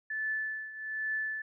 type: tone with tremolo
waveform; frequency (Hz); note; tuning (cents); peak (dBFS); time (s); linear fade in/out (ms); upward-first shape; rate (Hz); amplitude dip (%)
sine; 1745; A6; -15; -29; 0.1-1.42; 5; triangle; 1.2; 80
effects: none